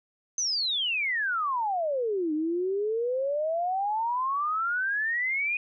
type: exponential two-way sweep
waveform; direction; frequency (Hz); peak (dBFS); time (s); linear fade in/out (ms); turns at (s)
sine; down then up; 6270 to 300.5 to 2489; -25; 0.38-5.57; 2; 2.33
effects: none